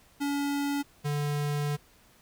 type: tone pair in turn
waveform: square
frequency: 284.2 / 146.26 Hz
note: C#4 / D3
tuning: +43 / -7 cents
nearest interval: octave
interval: 1150 cents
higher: first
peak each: -28 dBFS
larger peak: neither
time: 0.2-0.83 / 1.04-1.77 s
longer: second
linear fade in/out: 20 ms
effects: pink hiss -60 dBFS RMS until 2.21 s